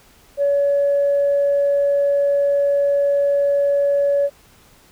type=tone; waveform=sine; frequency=566 Hz; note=C#5; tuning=36 cents sharp; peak=-13 dBFS; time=0.37-4.3 s; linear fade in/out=50 ms; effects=tanh soft clip ceiling -10 dBFS + pink hiss -51 dBFS RMS until 4.91 s